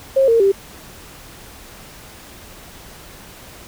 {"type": "tone with pitch steps", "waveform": "sine", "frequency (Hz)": [537, 459.5, 393.1], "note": ["C5", "A#4", "G4"], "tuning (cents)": [45, -25, 5], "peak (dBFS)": -10, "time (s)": [0.16, 0.52], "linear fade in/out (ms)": 10, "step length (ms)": 120, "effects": ["pink hiss -40 dBFS RMS until 3.67 s"]}